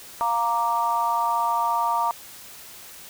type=chord; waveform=sine; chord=Bb major; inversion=second; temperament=equal; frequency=698.5 / 932.3 / 1174.7 Hz; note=F5 / Bb5 / D6; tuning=0 / 0 / 0 cents; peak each=-28 / -22 / -26 dBFS; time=0.21-2.11 s; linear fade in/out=0 ms; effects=white hiss -43 dBFS RMS until 3.09 s